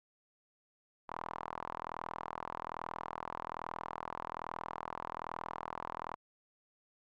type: tone with band-pass filter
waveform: sawtooth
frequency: 41.2 Hz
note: E1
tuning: in tune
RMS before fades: -43 dBFS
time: 1.08-6.16 s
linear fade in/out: 20 ms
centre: 1000 Hz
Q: 4
effects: none